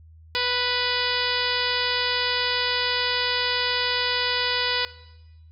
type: harmonic tone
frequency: 493.5 Hz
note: B4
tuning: 1 cent flat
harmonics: 1 / 2 / 3 / 4 / 5 / 6 / 7 / 8 / 9 / 10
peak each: -31 / -31 / -31 / -31 / -31 / -31 / -31 / -31 / -31 / -31 dBFS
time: 0.35-4.85 s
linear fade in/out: 0 ms
effects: noise-tail reverb RT60 1.0 s tail -18 dB re dry + added 80 Hz sine -46 dBFS peak until 5.51 s